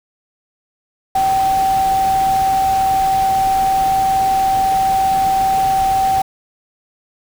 sine tone in noise, 771 Hz, G5, 29 cents flat, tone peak -12 dBFS, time 1.15-6.22 s, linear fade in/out 5 ms, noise pink, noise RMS -28 dBFS, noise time 1.15-6.22 s, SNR +13 dB, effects none

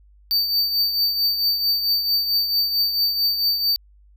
square tone with tremolo, 4602 Hz, D8, 36 cents flat, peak -16 dBFS, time 0.31-3.76 s, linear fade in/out 0 ms, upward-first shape triangle, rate 4.5 Hz, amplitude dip 60%, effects added 50 Hz sine -49 dBFS peak until 4.16 s

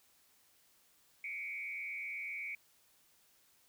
sine tone with frequency modulation, 2271 Hz, C#7, 41 cents sharp, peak -39 dBFS, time 1.24-2.55 s, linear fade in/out 2 ms, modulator 130 Hz, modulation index 0.9, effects white hiss -69 dBFS RMS until 3.68 s

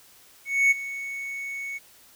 triangle tone with ADSR envelope, 2217 Hz, C#7, in tune, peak -13 dBFS, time 0.45-1.79 s, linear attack 260 ms, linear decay 21 ms, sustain -16 dB, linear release 23 ms, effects white hiss -54 dBFS RMS until 2.15 s

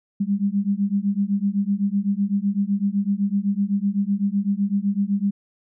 sine beating tone pair, 196.4 / 204.3 Hz, G3 / G#3, +4 / -28 cents, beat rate 7.9 Hz, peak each -22 dBFS, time 0.2-5.31 s, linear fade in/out 10 ms, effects none

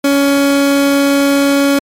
30% pulse tone, 280.1 Hz, C#4, 18 cents sharp, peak -6 dBFS, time 0.04-1.79 s, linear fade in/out 5 ms, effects MP3 64 kbps

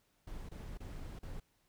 brown noise with dropouts, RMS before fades -45 dBFS, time 0.27-1.4 s, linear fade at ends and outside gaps 5 ms, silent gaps 0.49-0.514 / 0.775-0.802 / 1.19-1.229 s, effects pink hiss -75 dBFS RMS until 1.68 s

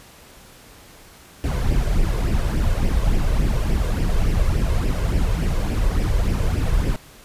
brown noise with flanger, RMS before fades -19 dBFS, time 1.44-6.96 s, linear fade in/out 0 ms, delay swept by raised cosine 0.37 to 1.97 ms, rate 3.5 Hz, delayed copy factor +0.6, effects pink hiss -46 dBFS RMS until 7.24 s + resampled to 32000 Hz

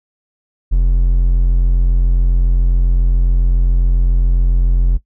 triangle tone, 43.65 Hz, F1, in tune, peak -7 dBFS, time 0.71-4.98 s, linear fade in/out 20 ms, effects noise-tail reverb RT60 0.1 s tail -17 dB re dry

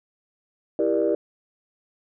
sine chord, E half-diminished seventh, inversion none, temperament just, 329.6 / 395.6 / 474.7 / 593.3 Hz, E4 / G4 / Bb4 / D5, 0 / +16 / +31 / +18 cents, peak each -24 dBFS, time 0.79-1.15 s, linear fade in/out 2 ms, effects tanh soft clip ceiling -11 dBFS

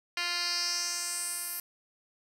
10% pulse tone with band-pass filter sweep, 349 Hz, F4, 1 cent flat, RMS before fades -33 dBFS, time 0.17-1.6 s, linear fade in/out 2 ms, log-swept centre 3400 to 12000 Hz, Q 3, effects none

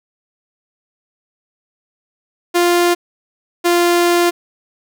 sawtooth tone pair in turn, 349.2 / 347.6 Hz, F4 / F4, 0 / -8 cents, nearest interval unison, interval 8 cents, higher first, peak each -7 dBFS, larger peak neither, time 2.54-2.95 / 3.64-4.31 s, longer second, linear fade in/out 20 ms, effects none

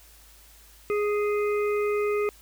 harmonic tone, 415.3 Hz, G#4, in tune, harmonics 1 / 3 / 5 / 6, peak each -23 / -33 / -37 / -39 dBFS, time 0.9-2.29 s, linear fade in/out 0 ms, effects added 53 Hz sine -54 dBFS peak until 2.41 s + white hiss -54 dBFS RMS until 2.41 s

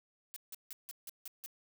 blue noise bursts, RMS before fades -45 dBFS, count 7, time 0.34-1.461 s, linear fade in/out 0 ms, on 23 ms, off 160 ms, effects none

